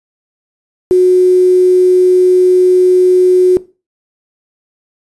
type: tone with quantisation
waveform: sine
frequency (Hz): 365.8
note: F#4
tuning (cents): -20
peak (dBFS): -4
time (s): 0.91-3.57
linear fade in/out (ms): 0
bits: 5
effects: noise-tail reverb RT60 0.3 s tail -18 dB re dry + resampled to 24000 Hz